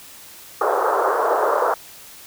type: band-pass noise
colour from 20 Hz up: pink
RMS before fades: -19 dBFS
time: 0.61-1.74 s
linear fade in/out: 2 ms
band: 410 to 1400 Hz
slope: 48 dB/octave
effects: white hiss -42 dBFS RMS until 2.26 s